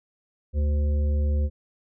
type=harmonic tone with a mistuned harmonic; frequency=73.42 Hz; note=D2; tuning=in tune; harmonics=1 / 3 / 5 / 7; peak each=-20 / -36 / -42 / -38 dBFS; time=0.53-1.5 s; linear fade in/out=50 ms; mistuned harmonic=5; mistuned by=+27 cents; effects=none